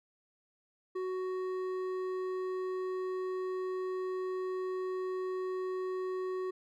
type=tone with hard clipping; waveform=sine; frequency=371.5 Hz; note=F#4; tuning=7 cents sharp; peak=-35 dBFS; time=0.95-6.51 s; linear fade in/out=10 ms; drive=8 dB; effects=none